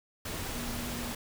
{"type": "tone in noise", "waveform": "sine", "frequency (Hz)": 239.3, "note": "A#3", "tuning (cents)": 46, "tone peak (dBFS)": -39, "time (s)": [0.55, 1.12], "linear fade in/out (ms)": 5, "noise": "pink", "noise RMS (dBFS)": -37, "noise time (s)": [0.25, 1.15], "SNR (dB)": -5, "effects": []}